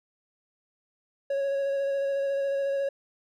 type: tone with vibrato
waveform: triangle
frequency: 553 Hz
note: C#5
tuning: 4 cents flat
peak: -23 dBFS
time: 1.3-2.89 s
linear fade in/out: 5 ms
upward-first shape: square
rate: 14 Hz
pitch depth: 12 cents each way
effects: none